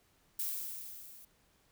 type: noise with level ramp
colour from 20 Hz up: violet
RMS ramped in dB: -35 to -55 dBFS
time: 0.39-1.25 s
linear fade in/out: 5 ms
effects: pink hiss -70 dBFS RMS until 1.71 s